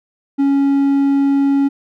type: tone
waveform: triangle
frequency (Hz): 277.8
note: C#4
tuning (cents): +4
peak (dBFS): -9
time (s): 0.38-1.69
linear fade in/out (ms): 20
effects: none